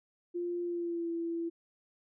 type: tone with pitch glide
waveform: sine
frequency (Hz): 349.2 to 335.4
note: F4 to E4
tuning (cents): 0 to +30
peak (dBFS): -32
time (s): 0.34-1.5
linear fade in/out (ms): 20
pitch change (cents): -70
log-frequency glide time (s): 0.63-1.11
effects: none